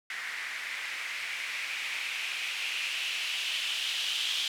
violet noise with low-pass filter sweep, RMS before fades -34 dBFS, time 0.1-4.48 s, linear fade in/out 2 ms, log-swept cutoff 1900 to 3200 Hz, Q 3.6, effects none

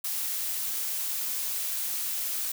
blue noise, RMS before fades -31 dBFS, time 0.04-2.52 s, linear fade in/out 5 ms, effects none

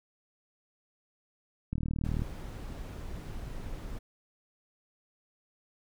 click train, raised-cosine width 5 ms, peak -20 dBFS, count 20, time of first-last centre 1.73-2.22 s, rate 38.8 Hz
brown noise, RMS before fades -40 dBFS, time 2.04-3.99 s, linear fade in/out 10 ms
effects none

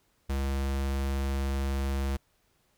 square tone, 68.2 Hz, C#2, 28 cents flat, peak -28 dBFS, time 0.29-2.17 s, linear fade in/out 10 ms, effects pink hiss -70 dBFS RMS until 2.77 s

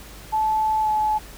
sine tone with pitch glide, 869 to 857 Hz, A5 to A5, -22 to -46 cents, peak -18 dBFS, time 0.32-1.19 s, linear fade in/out 20 ms, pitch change -24 cents, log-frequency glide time 0.81-0.89 s, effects added 50 Hz sine -42 dBFS peak until 1.37 s + pink hiss -43 dBFS RMS until 1.37 s

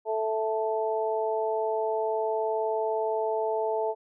harmonic tone, 219.5 Hz, A3, 4 cents flat, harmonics 2 / 3 / 4, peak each -28 / -30 / -31 dBFS, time 0.05-3.95 s, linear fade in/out 50 ms, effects none

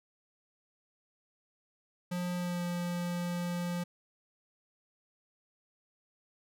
square tone with pitch glide, 177.8 to 175.15 Hz, F3 to F3, +31 to +5 cents, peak -33 dBFS, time 2.11-3.84 s, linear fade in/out 10 ms, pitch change -26 cents, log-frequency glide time 2.36-2.63 s, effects none

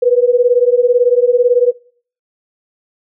sine beating tone pair, 481.1 / 499.1 Hz, B4 / B4, -45 / +18 cents, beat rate 18 Hz, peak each -11 dBFS, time 0.02-1.72 s, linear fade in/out 10 ms, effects noise-tail reverb RT60 0.5 s tail -23 dB re dry

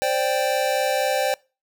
square chord, C suspended second, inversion none, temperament equal, 523.3 / 587.3 / 784 Hz, C5 / D5 / G5, 0 / 0 / 0 cents, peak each -25 dBFS, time 0.02-1.34 s, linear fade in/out 0 ms, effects noise-tail reverb RT60 0.3 s tail -24 dB re dry

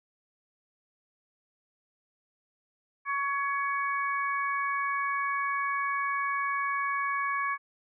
harmonic tone, 560 Hz, C#5, 18 cents sharp, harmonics 2 / 3 / 4, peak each -29 / -33 / -35 dBFS, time 3.05-7.58 s, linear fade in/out 50 ms, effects none

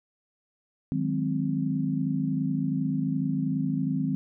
sine chord, Ab dominant seventh, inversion second, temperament equal, 155.56 / 185 / 207.7 / 261.6 Hz, Eb3 / Gb3 / Ab3 / C4, 0 / 0 / 0 / 0 cents, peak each -29 / -32 / -33 / -28 dBFS, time 0.92-4.15 s, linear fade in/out 0 ms, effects none

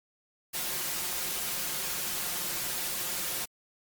white noise with comb filter, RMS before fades -33 dBFS, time 0.53-3.46 s, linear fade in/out 20 ms, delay 5.6 ms, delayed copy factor +0.55, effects Opus 48 kbps

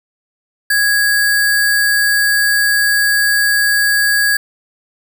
sine tone with sample-and-hold, 1661.2 Hz, G#6, in tune, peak -10 dBFS, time 0.7-4.37 s, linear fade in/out 5 ms, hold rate 6300 Hz, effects none

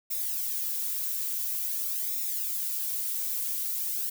violet noise with flanger, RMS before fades -31 dBFS, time 0.1-4.1 s, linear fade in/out 10 ms, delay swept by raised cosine 0.65 to 2.85 ms, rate 0.48 Hz, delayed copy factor -0.7, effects none

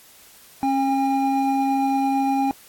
triangle tone pair together, 272 / 807.3 Hz, C#4 / G#5, -33 / -49 cents, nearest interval octave + perfect fifth, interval 1884 cents, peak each -19 dBFS, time 0.63-2.51 s, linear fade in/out 0 ms, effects white hiss -49 dBFS RMS until 2.68 s + AAC 64 kbps

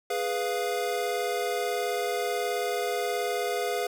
square chord, F diminished, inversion first, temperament equal, 415.3 / 493.9 / 698.5 Hz, Ab4 / Cb5 / F5, 0 / 0 / 0 cents, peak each -32 dBFS, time 0.1-3.87 s, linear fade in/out 5 ms, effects none

